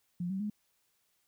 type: tone with pitch steps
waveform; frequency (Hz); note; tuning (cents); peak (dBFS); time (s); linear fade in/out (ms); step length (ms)
sine; 176 / 191.93 / 209.3; F3 / G3 / G#3; +14 / -36 / +14; -32; 0.2-0.5; 5; 100
effects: white hiss -75 dBFS RMS until 1.27 s